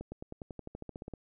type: accelerating click train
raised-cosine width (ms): 2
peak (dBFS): -28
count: 15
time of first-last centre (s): 0.01-1.137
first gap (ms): 110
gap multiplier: 0.95
effects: none